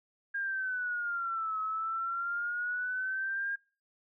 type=exponential two-way sweep; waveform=sine; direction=down then up; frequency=1620 to 1282 to 1620 Hz; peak=-31 dBFS; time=0.34-3.56 s; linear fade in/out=10 ms; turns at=1.6 s; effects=noise-tail reverb RT60 0.4 s tail -25 dB re dry